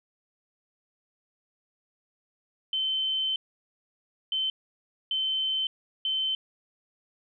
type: tone bursts at uneven times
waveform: sine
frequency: 3078 Hz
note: G7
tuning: 32 cents flat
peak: -25 dBFS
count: 4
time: 2.73-3.36 / 4.32-4.5 / 5.11-5.67 / 6.05-6.35 s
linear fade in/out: 2 ms
effects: none